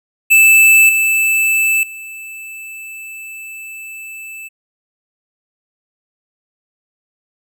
square tone with level steps, 2635 Hz, E7, 1 cent flat, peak -6 / -12 / -29 dBFS, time 0.3-4.49 s, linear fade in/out 20 ms, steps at 0.89 / 1.83 s, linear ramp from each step 2 ms, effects none

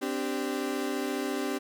35% pulse chord, C suspended second, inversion none, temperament equal with one note detuned, 259.2 / 293.7 / 392 Hz, C4 / D4 / G4, -16 / 0 / 0 cents, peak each -32 dBFS, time 0.01-1.59 s, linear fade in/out 20 ms, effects none

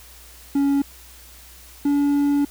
triangle tone pair in turn, 280 / 285.9 Hz, C#4 / D4, +18 / -46 cents, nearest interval unison, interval 36 cents, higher second, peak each -14 dBFS, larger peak neither, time 0.55-0.82 / 1.85-2.45 s, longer second, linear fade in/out 5 ms, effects added 60 Hz sine -47 dBFS peak until 2.5 s + white hiss -46 dBFS RMS until 2.5 s

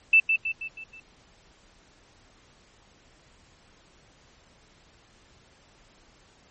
sine tone with echo, 2649 Hz, E7, 8 cents sharp, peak -13 dBFS, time 0.13-0.2 s, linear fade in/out 5 ms, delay 160 ms, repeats 5, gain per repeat -6 dB, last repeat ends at 1 s, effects pink hiss -58 dBFS RMS until 6.5 s + MP3 32 kbps

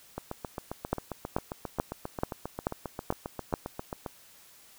two click trains, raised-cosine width 1 ms, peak -20 / -12 dBFS, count 30 / 7, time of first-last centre 0.18-4.062 / 0.93-3.539 s, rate 7.47 / 2.3 Hz, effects white hiss -56 dBFS RMS until 4.78 s

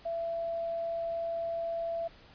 sine tone, 670 Hz, E5, 28 cents sharp, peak -31 dBFS, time 0.05-2.08 s, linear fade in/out 10 ms, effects pink hiss -56 dBFS RMS until 2.34 s + resampled to 11025 Hz

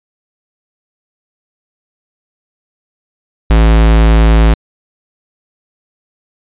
square tone, 55 Hz, A1, in tune, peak -5 dBFS, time 3.5-4.54 s, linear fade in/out 5 ms, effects resampled to 8000 Hz

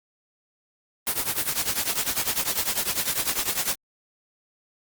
white noise with tremolo, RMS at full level -22 dBFS, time 1.07-3.75 s, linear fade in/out 0 ms, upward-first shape triangle, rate 10 Hz, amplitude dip 90%, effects Opus 24 kbps

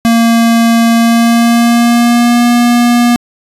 square tone with pitch glide, 230.6 to 239.7 Hz, A#3 to A#3, -19 to +48 cents, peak -6 dBFS, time 0.05-3.16 s, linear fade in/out 0 ms, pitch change +67 cents, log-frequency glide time 0.94-2.46 s, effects resampled to 32000 Hz

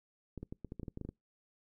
clicks, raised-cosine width 3 ms, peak -29 dBFS, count 12, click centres 0.377 / 0.43 / 0.525 / 0.647 / 0.721 / 0.797 / 0.832 / 0.882 / 0.974 / 1.013 / 1.05 / 1.09 s, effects noise-tail reverb RT60 0.2 s tail -26 dB re dry

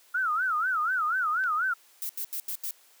sine tone with vibrato, 1370 Hz, F6, 34 cents flat, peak -24 dBFS, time 0.14-1.74 s, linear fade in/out 10 ms, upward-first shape sine, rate 4.1 Hz, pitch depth 210 cents each way
click, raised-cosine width 0.2 ms, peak -28 dBFS, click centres 1.439 s
violet noise bursts, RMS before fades -33 dBFS, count 5, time 2.02-2.708 s, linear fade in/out 0 ms, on 72 ms, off 82 ms
effects white hiss -59 dBFS RMS until 3 s + high-pass 400 Hz 12 dB/octave

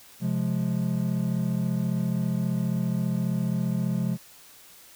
triangle chord, F minor, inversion second, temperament just, 130.96 / 174.61 / 209.5 Hz, C3 / F3 / Ab3, +2 / 0 / +15 cents, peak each -27 / -25 / -27 dBFS, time 0.2-4.18 s, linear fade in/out 50 ms, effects white hiss -51 dBFS RMS until 4.95 s

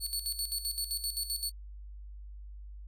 20% pulse tone with tremolo, 4435 Hz, C#8, in tune, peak -25 dBFS, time 0-1.52 s, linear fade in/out 50 ms, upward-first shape square, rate 7.7 Hz, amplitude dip 70%, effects added 50 Hz sine -43 dBFS peak until 2.87 s

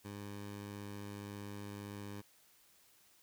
15% pulse tone, 101.7 Hz, G#2, 36 cents flat, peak -38 dBFS, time 0.04-2.22 s, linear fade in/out 20 ms, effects white hiss -67 dBFS RMS until 3.22 s

